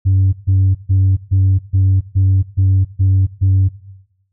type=tone bursts; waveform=sine; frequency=95.6 Hz; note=G2; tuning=43 cents flat; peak=-7 dBFS; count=9; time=0.05-3.69 s; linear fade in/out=20 ms; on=280 ms; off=140 ms; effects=noise-tail reverb RT60 0.9 s tail -17 dB re dry + tanh soft clip ceiling -7 dBFS